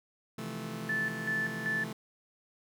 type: chord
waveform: sawtooth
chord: F major seventh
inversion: second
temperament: just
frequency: 130.96 / 163.7 / 174.61 / 218.3 Hz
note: C3 / E3 / F3 / A3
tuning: +2 / -12 / 0 / -13 cents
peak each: -40 / -39 / -41 / -36 dBFS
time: 0.38-1.93 s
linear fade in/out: 5 ms
type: tone with tremolo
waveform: sine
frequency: 1749 Hz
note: A6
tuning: 11 cents flat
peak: -29 dBFS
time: 0.89-1.84 s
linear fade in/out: 5 ms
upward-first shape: square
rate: 2.6 Hz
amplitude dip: 65%
effects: none